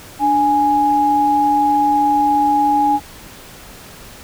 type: tone pair together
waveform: sine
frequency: 293.9 / 830.6 Hz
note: D4 / G#5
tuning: +1 / 0 cents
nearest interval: octave + tritone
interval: 1799 cents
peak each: -19 / -12 dBFS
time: 0.19-3 s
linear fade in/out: 50 ms
effects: pink hiss -38 dBFS RMS until 4.23 s